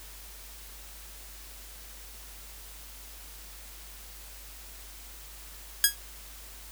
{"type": "tone with exponential decay", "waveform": "5% pulse", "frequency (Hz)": 1650, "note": "G#6", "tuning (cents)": -12, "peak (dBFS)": -3, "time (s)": [5.84, 5.96], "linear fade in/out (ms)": 1, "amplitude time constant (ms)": 26, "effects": ["added 50 Hz sine -48 dBFS peak until 6.71 s", "white hiss -48 dBFS RMS until 6.71 s"]}